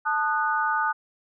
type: chord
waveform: sine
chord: D# diminished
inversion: second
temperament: equal with one note detuned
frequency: 880 / 1230.2 / 1480 Hz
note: A5 / D#6 / F#6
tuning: 0 / -20 / 0 cents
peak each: -26 dBFS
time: 0.05-0.93 s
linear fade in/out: 20 ms
effects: none